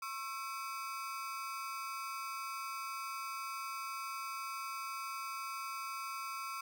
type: ring-modulated tone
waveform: 35% pulse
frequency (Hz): 1210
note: D#6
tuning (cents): -49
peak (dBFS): -35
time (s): 0.02-6.61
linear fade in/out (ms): 5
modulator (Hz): 126
effects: none